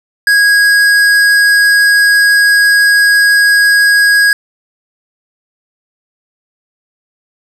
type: tone with hard clipping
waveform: triangle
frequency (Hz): 1649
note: G#6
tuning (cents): -13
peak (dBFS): -7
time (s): 0.27-4.33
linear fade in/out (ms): 2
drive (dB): 16
effects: none